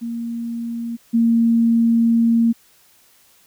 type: tone pair in turn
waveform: sine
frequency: 233.1 / 230.8 Hz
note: A#3 / A#3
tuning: 0 / -17 cents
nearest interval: unison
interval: 17 cents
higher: first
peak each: -23 / -12 dBFS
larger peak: second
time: 0.01-0.97 / 1.13-2.53 s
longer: second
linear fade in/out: 20 ms
effects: white hiss -54 dBFS RMS until 3.46 s